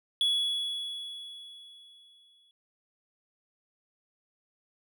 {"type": "tone with exponential decay", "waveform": "triangle", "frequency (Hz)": 3380, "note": "G#7", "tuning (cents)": 30, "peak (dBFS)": -21, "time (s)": [0.21, 2.51], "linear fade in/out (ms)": 1, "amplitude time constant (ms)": 500, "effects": []}